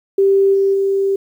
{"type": "tone with level steps", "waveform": "sine", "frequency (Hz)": 392, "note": "G4", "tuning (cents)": 0, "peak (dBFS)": [-9, -11, -13], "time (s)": [0.18, 1.16], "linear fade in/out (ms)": 5, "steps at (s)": [0.53, 0.73], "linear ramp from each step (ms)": 20, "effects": ["8-bit"]}